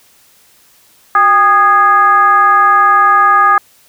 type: tone with frequency modulation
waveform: sine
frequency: 1231 Hz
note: D#6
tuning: 19 cents flat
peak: -5 dBFS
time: 1.15-3.58 s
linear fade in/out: 2 ms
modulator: 431 Hz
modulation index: 0.8
effects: white hiss -48 dBFS RMS until 3.88 s